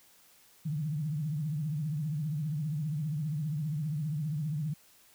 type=tone with vibrato; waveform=sine; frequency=151.4 Hz; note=D#3; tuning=47 cents flat; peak=-30 dBFS; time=0.65-4.74 s; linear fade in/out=10 ms; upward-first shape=triangle; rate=15 Hz; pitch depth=160 cents each way; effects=white hiss -61 dBFS RMS until 5.14 s